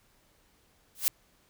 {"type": "noise with exponential growth", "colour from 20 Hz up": "blue", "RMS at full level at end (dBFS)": -21, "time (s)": [0.95, 1.08], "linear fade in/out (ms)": 0, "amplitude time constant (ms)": 28, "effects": ["pink hiss -66 dBFS RMS until 1.49 s"]}